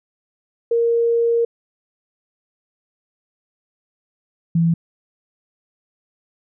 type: tone pair in turn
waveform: sine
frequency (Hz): 466.2 / 166.69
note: A#4 / E3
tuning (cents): 0 / +20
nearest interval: octave + tritone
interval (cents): 1780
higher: first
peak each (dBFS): -14 / -13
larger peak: second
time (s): 0.71-1.45 / 4.55-4.74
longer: first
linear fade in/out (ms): 5
effects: none